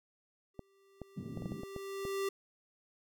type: tone with exponential growth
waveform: square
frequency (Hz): 392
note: G4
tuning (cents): 0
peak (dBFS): -32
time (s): 0.54-2.29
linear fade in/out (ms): 5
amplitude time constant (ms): 380
type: clicks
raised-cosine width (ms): 2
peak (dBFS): -28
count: 9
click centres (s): 0.593 / 1.017 / 1.374 / 1.422 / 1.458 / 1.52 / 1.634 / 1.763 / 2.052
type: band-pass noise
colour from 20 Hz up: white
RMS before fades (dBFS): -43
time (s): 1.16-1.62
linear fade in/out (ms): 20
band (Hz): 120 to 260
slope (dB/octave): 24
effects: none